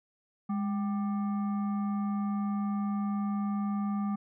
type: tone with frequency modulation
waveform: sine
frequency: 204.8 Hz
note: G#3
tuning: 24 cents flat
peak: -28 dBFS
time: 0.49-4.16 s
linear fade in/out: 10 ms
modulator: 984 Hz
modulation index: 0.4
effects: none